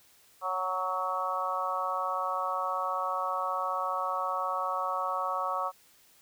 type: harmonic tone with a mistuned harmonic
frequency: 185 Hz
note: F#3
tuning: in tune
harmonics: 3 / 4 / 5 / 6 / 7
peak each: -37 / -36 / -37 / -32 / -35 dBFS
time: 0.41-5.72 s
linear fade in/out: 50 ms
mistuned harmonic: 6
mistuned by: +16 cents
effects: white hiss -61 dBFS RMS until 6.21 s